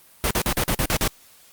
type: noise bursts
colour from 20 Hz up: pink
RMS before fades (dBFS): -21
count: 8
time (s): 0.24-1.077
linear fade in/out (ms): 0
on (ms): 67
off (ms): 43
effects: white hiss -52 dBFS RMS until 1.52 s + Opus 32 kbps